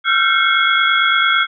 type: tone cluster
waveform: sine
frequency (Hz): 1344 / 1393 / 1548 / 2169 / 3332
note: E6 / F6 / G6 / C#7 / G#7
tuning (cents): +33 / -5 / -22 / -38 / +5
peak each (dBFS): -18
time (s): 0.04-1.47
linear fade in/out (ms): 50
effects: none